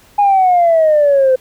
sine exponential sweep, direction down, 828 to 511 Hz, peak -6 dBFS, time 0.18-1.36 s, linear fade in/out 10 ms, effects tanh soft clip ceiling -4 dBFS + pink hiss -47 dBFS RMS until 1.4 s

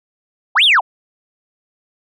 sine linear two-way sweep, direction up then down, 609 to 3809 to 609 Hz, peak -7 dBFS, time 0.55-0.81 s, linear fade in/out 20 ms, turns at 0.64 s, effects tanh soft clip ceiling -4 dBFS

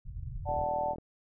pink low-pass noise, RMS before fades -39 dBFS, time 0.05-0.65 s, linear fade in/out 20 ms, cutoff 140 Hz, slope 48 dB/octave
sine chord, D major, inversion none, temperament equal with one note detuned, 587.3 / 745.6 / 880 Hz, D5 / F#5 / A5, 0 / +13 / 0 cents, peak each -33 dBFS, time 0.45-0.96 s, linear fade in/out 50 ms
click train, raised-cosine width 2 ms, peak -30 dBFS, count 21, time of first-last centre 0.49-0.984 s, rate 40.5 Hz
effects none

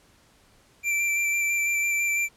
square tone with vibrato, 2349 Hz, D7, in tune, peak -23 dBFS, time 0.83-2.29 s, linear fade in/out 50 ms, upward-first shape square, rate 6 Hz, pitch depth 12 cents each way, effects pink hiss -59 dBFS RMS until 2.36 s + low-pass 11000 Hz 12 dB/octave

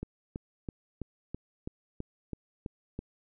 click train, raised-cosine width 3 ms, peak -23 dBFS, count 10, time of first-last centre 0.03-2.991 s, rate 3.04 Hz, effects none

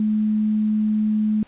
sine tone, 214.1 Hz, A3, 47 cents flat, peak -17 dBFS, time 0-1.43 s, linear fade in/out 2 ms, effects pink hiss -52 dBFS RMS until 1.47 s + resampled to 8000 Hz

